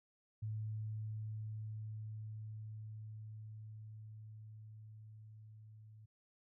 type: tone with level ramp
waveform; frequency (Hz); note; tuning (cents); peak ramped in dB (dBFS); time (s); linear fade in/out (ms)
sine; 108.3; A2; -27; -38 to -55; 0.42-6.06; 10
effects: none